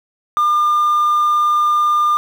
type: tone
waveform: triangle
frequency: 1203 Hz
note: D6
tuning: 41 cents sharp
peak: -9 dBFS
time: 0.37-2.17 s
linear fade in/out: 0 ms
effects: tanh soft clip ceiling -6 dBFS + 7-bit